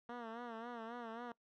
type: tone with vibrato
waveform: 10% pulse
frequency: 233.1 Hz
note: A#3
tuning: in tune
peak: -36 dBFS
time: 0.09-1.32 s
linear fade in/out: 2 ms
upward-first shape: sine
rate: 3.7 Hz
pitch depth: 81 cents each way
effects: noise-tail reverb RT60 0.1 s tail -22 dB re dry + low-pass 2000 Hz 12 dB/octave